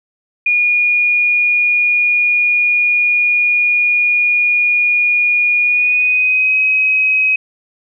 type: tone with pitch glide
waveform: sine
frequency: 2440 to 2536 Hz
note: D#7 to D#7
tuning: -34 to +32 cents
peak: -10 dBFS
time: 0.46-7.36 s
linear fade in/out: 5 ms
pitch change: +66 cents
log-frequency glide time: 5.62-6.57 s
effects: none